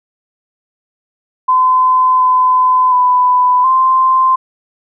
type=tone with pitch steps; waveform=sine; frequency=1022 / 1016 / 998 / 1042 Hz; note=C6 / B5 / B5 / C6; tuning=-41 / +49 / +18 / -7 cents; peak=-7 dBFS; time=1.48-4.36 s; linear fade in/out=10 ms; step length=720 ms; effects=none